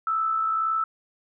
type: tone pair together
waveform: sine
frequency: 1256 / 1317.8 Hz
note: D#6 / E6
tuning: +16 / -1 cents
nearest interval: minor second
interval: 83 cents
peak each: -34 / -22 dBFS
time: 0.07-0.84 s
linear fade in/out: 2 ms
effects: none